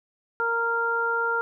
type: harmonic tone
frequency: 463.9 Hz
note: A#4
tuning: 8 cents flat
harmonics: 1 / 2 / 3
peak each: -29 / -29 / -24 dBFS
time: 0.4-1.41 s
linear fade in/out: 0 ms
effects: none